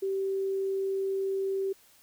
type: tone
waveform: sine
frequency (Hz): 387.7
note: G4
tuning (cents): -19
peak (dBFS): -27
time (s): 0.02-1.73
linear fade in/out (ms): 10
effects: white hiss -60 dBFS RMS until 2.02 s